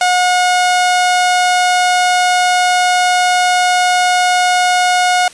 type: tone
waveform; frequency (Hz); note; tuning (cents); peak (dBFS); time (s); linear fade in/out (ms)
sawtooth; 724; F#5; -38; -6; 0.01-5.28; 2
effects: white hiss -38 dBFS RMS until 5.33 s + resampled to 22050 Hz

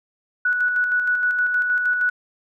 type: tone with tremolo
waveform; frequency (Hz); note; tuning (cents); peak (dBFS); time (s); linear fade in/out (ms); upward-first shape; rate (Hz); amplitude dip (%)
sine; 1474; F#6; -7; -16; 0.45-2.1; 5; square; 6.4; 35
effects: none

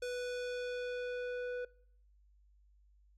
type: tone with low-pass filter sweep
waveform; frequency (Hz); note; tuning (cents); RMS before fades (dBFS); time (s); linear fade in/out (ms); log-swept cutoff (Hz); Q
square; 493.6; B4; -1; -39; 0.02-1.65; 5; 8300 to 1600; 0.85
effects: noise-tail reverb RT60 0.7 s tail -24 dB re dry + added 50 Hz sine -63 dBFS peak until 3.17 s

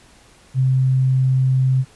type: tone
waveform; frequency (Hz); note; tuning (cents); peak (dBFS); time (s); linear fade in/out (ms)
sine; 130.81; C3; 0; -13; 0.54-1.85; 50
effects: pink hiss -50 dBFS RMS until 1.95 s + resampled to 24000 Hz

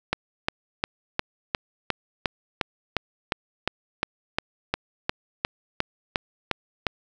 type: click train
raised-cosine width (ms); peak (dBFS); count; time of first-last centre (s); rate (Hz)
0.3; -6; 20; 0.13-6.868; 2.82
effects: none

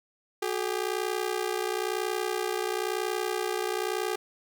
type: ring-modulated tone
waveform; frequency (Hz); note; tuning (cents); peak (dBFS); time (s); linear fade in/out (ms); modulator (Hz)
sawtooth; 399.4; G4; +32; -21; 0.42-4.16; 5; 30.5
effects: none

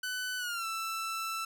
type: tone with pitch glide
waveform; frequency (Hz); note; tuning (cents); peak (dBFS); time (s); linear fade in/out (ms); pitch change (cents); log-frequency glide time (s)
sawtooth; 1500 to 1328.7; F#6 to E6; +23 to +13; -30; 0.03-1.45; 5; -210; 0.38-0.66
effects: none

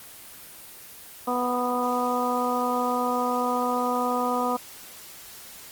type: harmonic tone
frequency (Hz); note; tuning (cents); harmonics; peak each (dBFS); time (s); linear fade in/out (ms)
246.9; B3; 0; 1 / 2 / 3 / 4 / 5; -29 / -29 / -29 / -29 / -29; 1.27-4.57; 10
effects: white hiss -44 dBFS RMS until 5.71 s + Opus 24 kbps

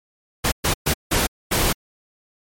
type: noise bursts at uneven times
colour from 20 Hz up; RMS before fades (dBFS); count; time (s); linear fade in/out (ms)
pink; -19; 5; 0.44-0.52 / 0.64-0.74 / 0.86-0.94 / 1.11-1.27 / 1.51-1.73; 10
effects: MP3 64 kbps

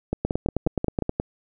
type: two click trains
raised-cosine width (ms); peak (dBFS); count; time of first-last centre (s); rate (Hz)
2; -10 / -9; 6 / 10; 0.13-1.023 / 0.25-1.199; 5.6 / 9.48
effects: none

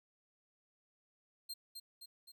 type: tone with echo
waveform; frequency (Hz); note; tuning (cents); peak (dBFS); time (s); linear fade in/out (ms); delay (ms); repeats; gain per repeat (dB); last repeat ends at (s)
sawtooth; 4186; C8; 0; -39; 1.49-1.54; 10; 260; 3; -4; 2.32
effects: 13-bit

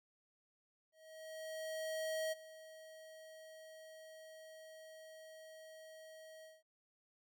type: tone with ADSR envelope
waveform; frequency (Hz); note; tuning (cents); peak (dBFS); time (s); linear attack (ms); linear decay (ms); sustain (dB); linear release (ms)
square; 635; D#5; +35; -37; 0.92-6.63; 1400; 21; -17; 190
effects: none

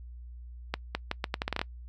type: accelerating click train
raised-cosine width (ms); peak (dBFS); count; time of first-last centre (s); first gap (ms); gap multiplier
0.3; -13; 11; 0.74-1.615; 210; 0.78
effects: noise-tail reverb RT60 0.1 s tail -25 dB re dry + added 60 Hz sine -42 dBFS peak until 1.88 s

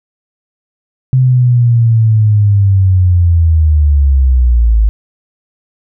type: linear sweep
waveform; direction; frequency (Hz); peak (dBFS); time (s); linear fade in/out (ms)
sine; down; 130.5 to 52.2; -5; 1.13-4.89; 0
effects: none

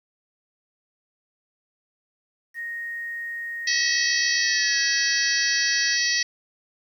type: tone with pitch glide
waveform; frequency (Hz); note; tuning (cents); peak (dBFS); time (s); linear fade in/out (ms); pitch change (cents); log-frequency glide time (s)
sine; 1864.7 to 1661.3; A#6 to G#6; 0 to 0; -29; 2.54-5.98; 50; -200; 4.35-4.78
type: harmonic tone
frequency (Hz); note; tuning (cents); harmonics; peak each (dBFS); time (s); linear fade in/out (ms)
644; E5; -41; 3 / 4 / 5 / 6 / 7 / 8 / 9; -24 / -32 / -34 / -34 / -26 / -29 / -28; 3.67-6.23; 5
effects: 9-bit

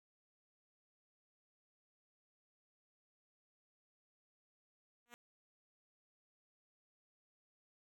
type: tone with exponential growth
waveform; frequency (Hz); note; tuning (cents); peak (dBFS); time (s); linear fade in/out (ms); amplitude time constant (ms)
5% pulse; 239.3; A#3; +46; -38; 5.06-5.14; 0; 17
effects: none

